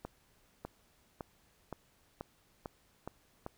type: accelerating click train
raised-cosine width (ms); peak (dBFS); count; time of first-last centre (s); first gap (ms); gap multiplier
1; -26; 8; 0.05-3.464; 600; 0.93
effects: pink hiss -69 dBFS RMS until 3.57 s